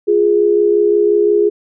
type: tone pair together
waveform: sine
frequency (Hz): 349.2 / 414.9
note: F4 / G#4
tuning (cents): 0 / -2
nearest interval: minor third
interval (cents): 298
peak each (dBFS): -15 / -10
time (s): 0.07-1.5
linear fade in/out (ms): 20
effects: none